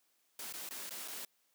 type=noise with dropouts; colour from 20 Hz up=white; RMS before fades=-44 dBFS; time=0.39-1.25 s; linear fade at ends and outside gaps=2 ms; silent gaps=0.526-0.537 / 0.69-0.708 / 0.894-0.907 / 1.078-1.082 s; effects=white hiss -75 dBFS RMS until 1.54 s + high-pass 200 Hz 12 dB/octave